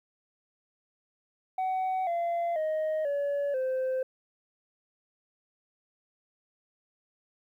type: tone with pitch steps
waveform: sine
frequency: 751 / 684.7 / 624.3 / 569.2 / 518.9 Hz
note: F#5 / F5 / D#5 / C#5 / C5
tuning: +26 / -34 / +6 / +46 / -14 cents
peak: -24 dBFS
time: 1.58-4.03 s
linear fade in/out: 5 ms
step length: 490 ms
effects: tanh soft clip ceiling -26 dBFS + 11-bit

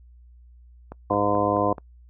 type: click train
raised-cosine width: 1 ms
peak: -22 dBFS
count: 5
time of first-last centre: 0.92-1.782 s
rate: 4.64 Hz
type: harmonic tone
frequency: 102.3 Hz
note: G#2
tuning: 26 cents flat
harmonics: 1 / 2 / 3 / 4 / 5 / 6 / 7 / 9 / 10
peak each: -32 / -32 / -27 / -31 / -26 / -28 / -27 / -32 / -26 dBFS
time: 1.1-1.73 s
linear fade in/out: 5 ms
effects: noise-tail reverb RT60 0.1 s tail -25 dB re dry + added 60 Hz sine -47 dBFS peak until 2.09 s

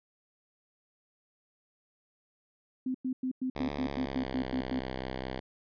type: tone bursts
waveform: sine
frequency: 257.5 Hz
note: C4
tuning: 28 cents flat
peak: -29 dBFS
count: 11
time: 2.86-4.795 s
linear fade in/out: 5 ms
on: 85 ms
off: 100 ms
type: tone with pitch glide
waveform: 5% pulse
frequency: 72.3 to 64.79 Hz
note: D2 to C2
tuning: -27 to -16 cents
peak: -24 dBFS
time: 3.55-5.4 s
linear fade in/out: 10 ms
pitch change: -189 cents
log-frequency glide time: 3.73-4.37 s
effects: resampled to 11025 Hz

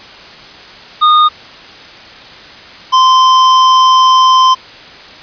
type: tone pair in turn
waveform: square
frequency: 1228 / 1036.7 Hz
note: D#6 / C6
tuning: -23 / -16 cents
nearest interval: minor third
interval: 293 cents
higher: first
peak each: -5 dBFS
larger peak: neither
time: 1.01-1.29 / 2.92-4.55 s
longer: second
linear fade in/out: 20 ms
effects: white hiss -33 dBFS RMS until 5.22 s + resampled to 11025 Hz

